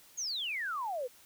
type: exponential sweep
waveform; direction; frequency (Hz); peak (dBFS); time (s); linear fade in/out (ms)
sine; down; 6800 to 470.9; -33; 0.17-1.08; 20
effects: white hiss -59 dBFS RMS until 1.25 s